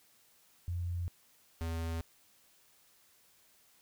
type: tone pair in turn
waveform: sine / square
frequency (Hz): 87.31 / 82.41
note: F2 / E2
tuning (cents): 0 / 0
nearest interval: minor second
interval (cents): 100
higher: first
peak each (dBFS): -33 / -35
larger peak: first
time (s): 0.68-1.08 / 1.61-2.01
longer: neither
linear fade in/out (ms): 0
effects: white hiss -66 dBFS RMS until 3.81 s